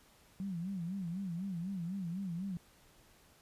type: tone with vibrato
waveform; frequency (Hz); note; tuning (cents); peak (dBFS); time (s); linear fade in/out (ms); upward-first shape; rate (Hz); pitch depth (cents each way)
sine; 181.9; F#3; -29; -36; 0.4-2.57; 0; sine; 4; 160
effects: pink hiss -64 dBFS RMS until 3.41 s + resampled to 32000 Hz